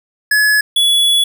square tone pair in turn, 1700 / 3400 Hz, G#6 / G#7, +40 / +40 cents, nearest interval octave, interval 1200 cents, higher second, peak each -10 / -10 dBFS, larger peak neither, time 0.31-0.61 / 0.76-1.24 s, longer second, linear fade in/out 5 ms, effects 7-bit

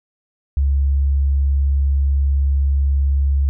sine tone, 69.3 Hz, C#2, in tune, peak -13 dBFS, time 0.57-3.49 s, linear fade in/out 0 ms, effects none

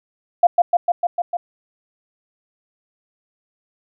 sine tone with echo, 698.5 Hz, F5, in tune, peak -7 dBFS, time 0.43-0.47 s, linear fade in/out 5 ms, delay 150 ms, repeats 6, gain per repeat -2 dB, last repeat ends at 1.37 s, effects none

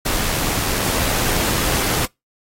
pink noise with amplitude modulation, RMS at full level -19 dBFS, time 0.05-2.06 s, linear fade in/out 10 ms, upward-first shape sine, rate 83.8 Hz, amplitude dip 25%, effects noise-tail reverb RT60 0.2 s tail -25 dB re dry + AAC 48 kbps

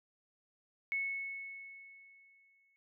sine tone with exponential decay, 2201 Hz, C#7, 13 cents flat, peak -31 dBFS, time 0.92-2.76 s, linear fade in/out 0 ms, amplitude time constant 400 ms, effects none

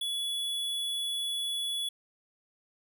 square tone, 3404 Hz, G#7, 42 cents sharp, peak -31 dBFS, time 0.01-1.89 s, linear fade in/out 5 ms, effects none

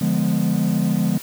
triangle chord, D diminished seventh, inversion none, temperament equal with one note detuned, 146.83 / 174.61 / 207.7 / 248.1 Hz, D3 / F3 / Ab3 / Cb4, 0 / 0 / 0 / +8 cents, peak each -22 / -18 / -18 / -22 dBFS, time 0.01-1.18 s, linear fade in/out 5 ms, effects tanh soft clip ceiling -10 dBFS + white hiss -37 dBFS RMS until 1.22 s

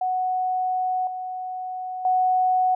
sine tone with level steps, 740 Hz, F#5, in tune, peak -21 / -28 / -17 dBFS, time 0.01-2.75 s, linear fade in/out 5 ms, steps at 1.07 / 2.05 s, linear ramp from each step 2 ms, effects none

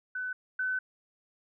sine tone pair in turn, 1505 / 1512.8 Hz, F#6 / F#6, +29 / +38 cents, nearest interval unison, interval 9 cents, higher second, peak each -32 / -28 dBFS, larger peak second, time 0.15-0.33 / 0.59-0.79 s, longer second, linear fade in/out 5 ms, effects none

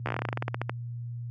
slowing click train, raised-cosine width 0.5 ms, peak -14 dBFS, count 18, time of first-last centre 0.06-0.695 s, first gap 13 ms, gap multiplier 1.12, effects added 119 Hz sine -32 dBFS peak until 1.3 s + high-pass 100 Hz 12 dB/octave

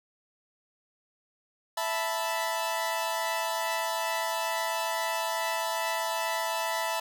sawtooth chord, E suspended fourth, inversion none, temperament equal, 659.3 / 880 / 987.8 Hz, E5 / A5 / B5, 0 / 0 / 0 cents, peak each -29 dBFS, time 1.77-7 s, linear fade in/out 5 ms, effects none

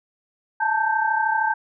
sine tone cluster, 865 / 898 / 1564 Hz, A5 / A5 / G6, -30 / +35 / -4 cents, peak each -23 dBFS, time 0.6-1.54 s, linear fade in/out 10 ms, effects none

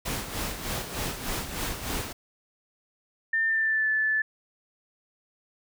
pink noise with tremolo, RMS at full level -30 dBFS, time 0.05-2.13 s, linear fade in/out 10 ms, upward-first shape sine, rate 3.3 Hz, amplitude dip 60%
sine tone with pitch glide, 1800 to 1743.7 Hz, A6 to A6, +39 to -16 cents, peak -22 dBFS, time 3.33-4.22 s, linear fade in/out 5 ms, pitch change -55 cents, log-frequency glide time 3.46-3.88 s
effects none

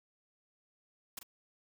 white noise with echo, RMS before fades -42 dBFS, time 1.17-1.19 s, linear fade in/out 5 ms, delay 41 ms, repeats 1, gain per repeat -8 dB, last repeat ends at 1.231 s, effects none

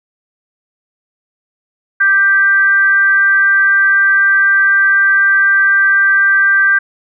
sine tone with frequency modulation, 1574 Hz, G6, 7 cents sharp, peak -7 dBFS, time 2-6.79 s, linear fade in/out 10 ms, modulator 391 Hz, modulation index 0.34, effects none

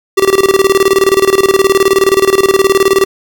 square tone with tremolo, 388.5 Hz, G4, 16 cents flat, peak -5 dBFS, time 0.17-3.05 s, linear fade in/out 10 ms, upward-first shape square, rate 19 Hz, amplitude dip 80%, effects none

